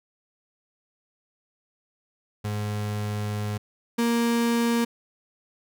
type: tone pair in turn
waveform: 35% pulse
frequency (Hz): 104.7 / 234.1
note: G#2 / A#3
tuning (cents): +15 / +8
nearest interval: octave + major second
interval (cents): 1393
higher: second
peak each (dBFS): -25 / -19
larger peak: second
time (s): 2.44-3.58 / 3.98-4.85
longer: first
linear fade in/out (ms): 10
effects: none